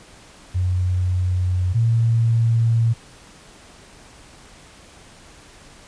sine tone pair in turn, 91 / 114.91 Hz, F#2 / A#2, -28 / -24 cents, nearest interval major third, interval 404 cents, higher second, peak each -17 / -14 dBFS, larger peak second, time 0.54-1.74 / 1.74-2.94 s, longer neither, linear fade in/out 20 ms, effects pink hiss -46 dBFS RMS until 5.87 s + resampled to 22050 Hz

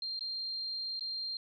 sine tone with dropouts, 4186 Hz, C8, in tune, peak -35 dBFS, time 0.02-1.37 s, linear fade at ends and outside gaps 2 ms, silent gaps 0.193-0.208 / 0.995-1.008 s, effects none

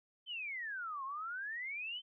sine exponential two-way sweep, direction down then up, 3136 to 1046.5 to 3136 Hz, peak -39 dBFS, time 0.26-2.02 s, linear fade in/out 50 ms, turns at 1.04 s, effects none

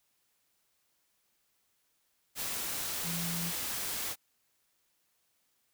sine tone in noise, 170 Hz, F3, 46 cents flat, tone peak -36 dBFS, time 3.03-3.53 s, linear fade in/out 50 ms, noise white, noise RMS -36 dBFS, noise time 2.35-4.16 s, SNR -3 dB, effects white hiss -75 dBFS RMS until 5.73 s

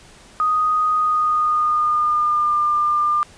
sine tone with pitch glide, 1244.5 to 1198.6 Hz, D#6 to D6, 0 to +35 cents, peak -15 dBFS, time 0.4-3.23 s, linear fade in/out 0 ms, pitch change -65 cents, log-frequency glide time 0.94-2.58 s, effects pink hiss -46 dBFS RMS until 3.37 s + resampled to 22050 Hz

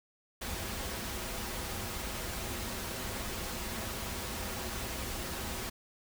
pink noise with comb filter, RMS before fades -38 dBFS, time 0.41-5.7 s, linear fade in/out 10 ms, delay 6.8 ms, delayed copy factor -0.5, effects none

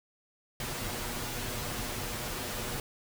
pink noise with comb filter, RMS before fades -36 dBFS, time 0.6-2.8 s, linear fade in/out 2 ms, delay 8.3 ms, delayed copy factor +0.55, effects none

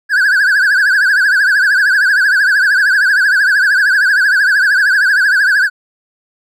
triangle tone with vibrato, 1580 Hz, G6, 13 cents sharp, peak -6 dBFS, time 0.09-5.7 s, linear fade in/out 50 ms, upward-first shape triangle, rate 13 Hz, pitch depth 160 cents each way, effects none

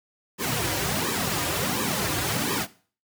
pink noise with flanger, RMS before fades -26 dBFS, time 0.38-2.67 s, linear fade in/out 50 ms, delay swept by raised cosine 1.4 to 4.7 ms, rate 1.4 Hz, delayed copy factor -0.85, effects noise-tail reverb RT60 0.4 s tail -17 dB re dry + high-pass 100 Hz 12 dB/octave

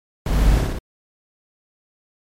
brown noise with echo, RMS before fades -19 dBFS, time 0.26-0.61 s, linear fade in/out 2 ms, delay 59 ms, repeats 3, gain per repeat -2 dB, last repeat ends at 0.787 s, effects MP3 64 kbps

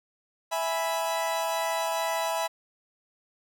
40% pulse chord, E major, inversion none, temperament equal, 659.3 / 830.6 / 987.8 Hz, E5 / G#5 / B5, 0 / 0 / 0 cents, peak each -29 / -32 / -30 dBFS, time 0.51-2.48 s, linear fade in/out 20 ms, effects none

